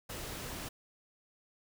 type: noise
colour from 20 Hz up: pink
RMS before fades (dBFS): -42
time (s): 0.09-0.69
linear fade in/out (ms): 10
effects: none